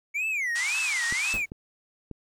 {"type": "tone with vibrato", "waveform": "triangle", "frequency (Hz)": 2214, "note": "C#7", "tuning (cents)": -3, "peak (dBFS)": -24, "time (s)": [0.14, 1.46], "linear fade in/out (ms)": 20, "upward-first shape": "sine", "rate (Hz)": 1.9, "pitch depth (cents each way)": 300}
{"type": "band-pass noise", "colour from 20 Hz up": "white", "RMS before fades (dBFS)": -34, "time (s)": [0.55, 1.34], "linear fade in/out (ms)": 10, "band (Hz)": [840, 8900], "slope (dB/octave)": 48}
{"type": "clicks", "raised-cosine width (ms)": 3, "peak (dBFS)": -24, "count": 3, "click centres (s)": [1.125, 1.519, 2.113]}
{"type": "noise with exponential decay", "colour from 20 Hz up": "pink", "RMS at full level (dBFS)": -32, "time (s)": [1.34, 1.5], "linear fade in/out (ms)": 0, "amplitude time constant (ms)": 34}
{"effects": []}